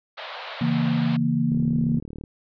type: band-pass noise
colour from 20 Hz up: pink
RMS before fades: -36 dBFS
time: 0.17-1.17 s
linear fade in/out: 10 ms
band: 530 to 4200 Hz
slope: 48 dB/octave
type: chord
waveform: sine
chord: A# diminished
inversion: first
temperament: equal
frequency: 138.59 / 164.81 / 233.1 Hz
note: C#3 / E3 / A#3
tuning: 0 / 0 / 0 cents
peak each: -26 / -24 / -22 dBFS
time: 0.61-1.99 s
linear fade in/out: 5 ms
type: click train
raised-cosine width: 3 ms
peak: -24 dBFS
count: 28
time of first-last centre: 1.52-2.238 s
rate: 37.6 Hz
effects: none